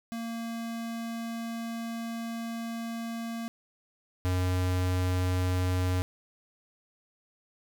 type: tone pair in turn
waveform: square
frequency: 230 / 91.28 Hz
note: A#3 / F#2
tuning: -23 / -23 cents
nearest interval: octave + major third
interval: 1600 cents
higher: first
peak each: -34 / -26 dBFS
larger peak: second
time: 0.12-3.48 / 4.25-6.02 s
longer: first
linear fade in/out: 0 ms
effects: none

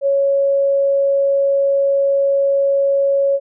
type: tone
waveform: sine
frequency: 554.4 Hz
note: C#5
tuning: in tune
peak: -12 dBFS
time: 0.01-3.4 s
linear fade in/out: 50 ms
effects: none

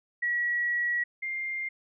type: tone pair in turn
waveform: sine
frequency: 1923 / 2108 Hz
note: B6 / C7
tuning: -47 / +12 cents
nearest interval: major second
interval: 159 cents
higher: second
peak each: -25 / -30 dBFS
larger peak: first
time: 0.22-1.04 / 1.22-1.69 s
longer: first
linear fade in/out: 10 ms
effects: none

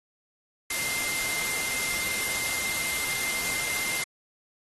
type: tone in noise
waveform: sine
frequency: 2093 Hz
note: C7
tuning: in tune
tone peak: -31 dBFS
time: 0.7-4.04 s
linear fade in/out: 5 ms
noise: white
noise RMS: -30 dBFS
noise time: 0.7-4.04 s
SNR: -4 dB
effects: AAC 32 kbps

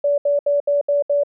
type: tone bursts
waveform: sine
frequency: 575 Hz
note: D5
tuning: 37 cents flat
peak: -14 dBFS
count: 6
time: 0.04-1.235 s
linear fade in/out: 5 ms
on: 140 ms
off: 71 ms
effects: none

